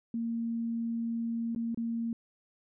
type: tone with dropouts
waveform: sine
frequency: 230.8 Hz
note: A#3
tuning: 17 cents flat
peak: -30 dBFS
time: 0.14-2.13 s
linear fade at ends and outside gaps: 2 ms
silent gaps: 1.549-1.56 / 1.746-1.774 s
effects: none